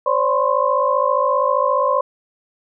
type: tone cluster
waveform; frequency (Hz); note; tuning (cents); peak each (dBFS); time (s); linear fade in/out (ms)
sine; 523 / 576 / 1019 / 1074; C5 / D5 / C6 / C6; -1 / -34 / -46 / +45; -20; 0.06-2.01; 5
effects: none